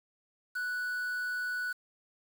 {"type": "tone with quantisation", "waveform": "triangle", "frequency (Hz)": 1480, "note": "F#6", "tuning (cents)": 0, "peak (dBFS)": -30, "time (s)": [0.55, 1.73], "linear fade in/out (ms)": 10, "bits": 8, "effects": []}